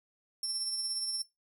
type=tone with tremolo; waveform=25% pulse; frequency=5400 Hz; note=E8; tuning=41 cents sharp; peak=-26 dBFS; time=0.43-1.22 s; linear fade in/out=2 ms; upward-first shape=triangle; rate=17 Hz; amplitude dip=45%; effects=noise-tail reverb RT60 0.2 s tail -19 dB re dry